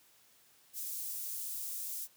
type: high-pass noise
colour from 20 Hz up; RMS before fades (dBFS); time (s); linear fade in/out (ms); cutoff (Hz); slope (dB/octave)
white; -40; 0.73-2.08; 50; 7900; 12
effects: white hiss -65 dBFS RMS until 2.16 s + high-pass 60 Hz 12 dB/octave

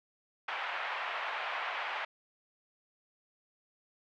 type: band-pass noise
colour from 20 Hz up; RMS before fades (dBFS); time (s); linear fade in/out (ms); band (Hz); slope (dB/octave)
pink; -37; 0.48-2.05; 5; 740 to 2800; 24
effects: none

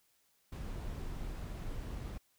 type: noise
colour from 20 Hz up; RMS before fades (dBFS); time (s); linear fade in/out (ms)
brown; -41; 0.52-2.18; 5
effects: white hiss -73 dBFS RMS until 2.38 s

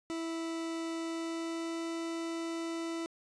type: tone with pitch glide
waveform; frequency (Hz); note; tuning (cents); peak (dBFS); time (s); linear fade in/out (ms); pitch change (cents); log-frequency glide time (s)
40% pulse; 329 to 331.3; E4 to E4; -3 to +9; -34; 0.1-3.06; 0; +12; 0.97-1.85
effects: resampled to 22050 Hz + 10-bit

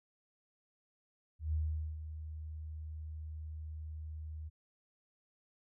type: tone with ADSR envelope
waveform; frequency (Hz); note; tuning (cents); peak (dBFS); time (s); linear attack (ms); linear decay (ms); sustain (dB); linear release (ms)
sine; 77.8; D#2; 0; -30; 1.39-4.5; 140; 440; -11; 26
effects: none

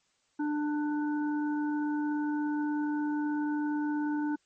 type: harmonic tone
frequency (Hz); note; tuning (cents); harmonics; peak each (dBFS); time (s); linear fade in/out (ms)
297.2; D4; +21; 1 / 3 / 5; -28 / -39 / -42; 0.39-4.36; 10
effects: white hiss -72 dBFS RMS until 4.45 s + MP3 32 kbps

